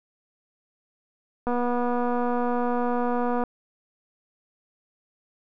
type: click train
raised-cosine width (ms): 1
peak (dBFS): -14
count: 479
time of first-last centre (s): 1.47-3.437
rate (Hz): 243
effects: none